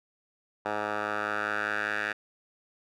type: tone with band-pass filter sweep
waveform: 10% pulse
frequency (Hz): 105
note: G#2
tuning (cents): +19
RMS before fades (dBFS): -31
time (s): 0.65-2.13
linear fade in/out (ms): 10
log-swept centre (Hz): 1000 to 1800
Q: 3
effects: none